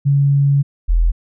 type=tone pair in turn; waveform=sine; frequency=140.6 / 41.8 Hz; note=C#3 / E1; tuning=+25 / +25 cents; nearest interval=octave + major sixth; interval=2100 cents; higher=first; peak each=-10 dBFS; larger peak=neither; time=0.05-0.63 / 0.88-1.12 s; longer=first; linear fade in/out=20 ms; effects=none